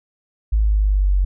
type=linear sweep; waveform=sine; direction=down; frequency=54.1 to 46.25 Hz; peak=-13 dBFS; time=0.52-1.25 s; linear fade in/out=10 ms; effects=none